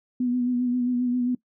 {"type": "tone with vibrato", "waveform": "sine", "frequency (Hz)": 246.9, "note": "B3", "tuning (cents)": 0, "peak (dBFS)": -21, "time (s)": [0.2, 1.35], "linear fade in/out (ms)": 5, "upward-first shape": "sine", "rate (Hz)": 7.5, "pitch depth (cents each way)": 32, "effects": ["noise-tail reverb RT60 0.1 s tail -20 dB re dry"]}